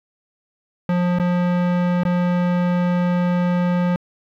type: tone with dropouts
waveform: square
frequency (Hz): 177.3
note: F3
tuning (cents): +26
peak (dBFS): -17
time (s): 0.89-3.96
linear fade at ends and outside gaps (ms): 2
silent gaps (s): 1.187-1.197 / 2.035-2.051
effects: low-pass 2000 Hz 12 dB/octave + 9-bit